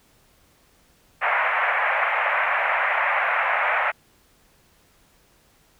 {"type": "band-pass noise", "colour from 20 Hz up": "white", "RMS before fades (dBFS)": -22, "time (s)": [1.21, 3.92], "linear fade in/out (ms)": 20, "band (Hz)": [580, 2300], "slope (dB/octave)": 48, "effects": ["pink hiss -59 dBFS RMS until 5.79 s"]}